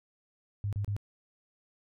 sine tone bursts, 101.7 Hz, G#2, 36 cents flat, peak -29 dBFS, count 3, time 0.64-0.965 s, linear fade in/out 0 ms, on 87 ms, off 32 ms, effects none

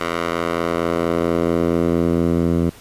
10% pulse tone with band-pass filter sweep, 84.4 Hz, E2, 41 cents sharp, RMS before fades -19 dBFS, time 0-2.7 s, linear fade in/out 10 ms, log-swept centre 1400 to 180 Hz, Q 0.72, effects pink hiss -44 dBFS RMS until 2.8 s + resampled to 32000 Hz

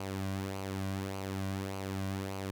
sawtooth tone with flanger, 96.6 Hz, G2, 25 cents flat, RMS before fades -37 dBFS, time 0-2.51 s, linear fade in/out 5 ms, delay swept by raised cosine 0.55 to 2.35 ms, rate 1.7 Hz, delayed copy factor -0.55, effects none

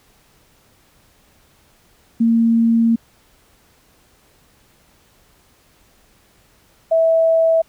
sine tone pair in turn, 229.4 / 653.2 Hz, A#3 / E5, -28 / -16 cents, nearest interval octave + tritone, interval 1812 cents, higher second, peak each -11 dBFS, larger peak neither, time 2.2-2.96 / 6.91-7.62 s, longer first, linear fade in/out 10 ms, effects pink hiss -55 dBFS RMS until 7.68 s

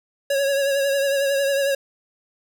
square tone with vibrato, 554.4 Hz, C#5, in tune, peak -19 dBFS, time 0.3-1.75 s, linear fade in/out 5 ms, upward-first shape triangle, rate 11 Hz, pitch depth 44 cents each way, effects none

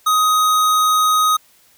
square tone, 1254 Hz, D#6, 13 cents sharp, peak -13 dBFS, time 0.06-1.37 s, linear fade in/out 10 ms, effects white hiss -53 dBFS RMS until 1.77 s

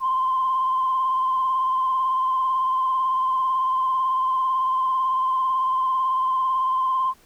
sine tone with vibrato, 1042 Hz, C6, 7 cents flat, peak -18 dBFS, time 0-7.14 s, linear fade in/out 50 ms, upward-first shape triangle, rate 18 Hz, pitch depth 38 cents each way, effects tanh soft clip ceiling -14 dBFS + pink hiss -56 dBFS RMS until 7.25 s

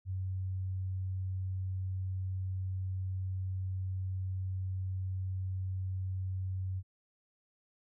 sine tone, 93.9 Hz, F#2, 26 cents sharp, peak -33 dBFS, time 0.05-6.83 s, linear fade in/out 50 ms, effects none

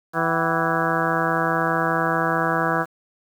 harmonic tone with a mistuned harmonic, 164.81 Hz, E3, in tune, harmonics 1 / 2 / 3 / 4 / 5 / 6 / 7 / 8 / 9 / 10, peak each -28 / -28 / -28 / -28 / -28 / -28 / -28 / -28 / -28 / -28 dBFS, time 0.13-2.86 s, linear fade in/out 50 ms, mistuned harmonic 5, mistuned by -120 cents, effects 8-bit

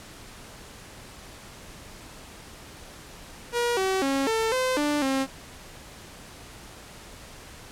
sawtooth tone with pitch steps, 478.1 / 380.8 / 273 / 447.1 / 514 / 294.7 / 268 Hz, A#4 / F#4 / C#4 / A4 / C5 / D4 / C4, +44 / +50 / -26 / +28 / -31 / +6 / +42 cents, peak -19 dBFS, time 3.52-5.27 s, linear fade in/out 50 ms, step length 250 ms, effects pink hiss -45 dBFS RMS until 7.71 s + low-pass 11000 Hz 12 dB/octave

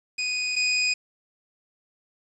25% pulse tone pair in turn, 2489 / 2489 Hz, D#7 / D#7, 0 / 0 cents, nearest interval unison, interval 0 cents, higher neither, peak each -21 / -17 dBFS, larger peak second, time 0.18-0.56 / 0.56-0.94 s, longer neither, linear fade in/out 10 ms, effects resampled to 22050 Hz + 8-bit

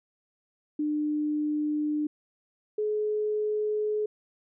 sine tone pair in turn, 300 / 424.3 Hz, D4 / G#4, +37 / +37 cents, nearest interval tritone, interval 600 cents, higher second, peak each -25 dBFS, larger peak neither, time 0.79-2.07 / 2.78-4.06 s, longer neither, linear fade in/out 5 ms, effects none

